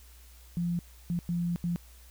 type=tone bursts at uneven times; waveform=sine; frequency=172.8 Hz; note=F3; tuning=18 cents flat; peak=-27 dBFS; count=4; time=0.57-0.79 / 1.1-1.19 / 1.29-1.56 / 1.64-1.76 s; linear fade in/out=0 ms; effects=added 60 Hz sine -51 dBFS peak until 2.1 s + white hiss -58 dBFS RMS until 2.1 s